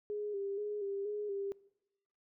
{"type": "tone with vibrato", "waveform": "sine", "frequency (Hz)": 406.6, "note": "G#4", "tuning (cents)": -37, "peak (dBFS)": -35, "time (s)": [0.1, 1.52], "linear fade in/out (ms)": 0, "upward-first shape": "square", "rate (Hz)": 2.1, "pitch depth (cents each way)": 42, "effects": ["noise-tail reverb RT60 0.9 s tail -23 dB re dry"]}